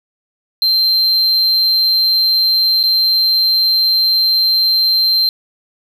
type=tone with dropouts; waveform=triangle; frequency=4138 Hz; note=C8; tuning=20 cents flat; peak=-9 dBFS; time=0.62-5.29 s; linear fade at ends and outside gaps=1 ms; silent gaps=2.83-2.837 s; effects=none